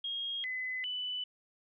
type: tone with pitch steps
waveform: sine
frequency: 3259 / 2021 / 2988 Hz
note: G#7 / B6 / F#7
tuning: -33 / +39 / +16 cents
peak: -34 dBFS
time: 0.04-1.24 s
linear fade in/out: 5 ms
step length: 400 ms
effects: none